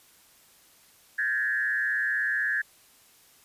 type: tone with frequency modulation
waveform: sine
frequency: 1700 Hz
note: G#6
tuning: 40 cents sharp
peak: -24 dBFS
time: 1.18-2.62 s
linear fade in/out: 10 ms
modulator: 124 Hz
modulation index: 1
effects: white hiss -58 dBFS RMS until 3.44 s + resampled to 32000 Hz